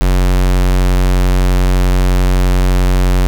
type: tone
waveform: square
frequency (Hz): 45.79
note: F#1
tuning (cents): -17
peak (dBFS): -9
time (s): 0.01-3.27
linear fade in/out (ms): 0
effects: none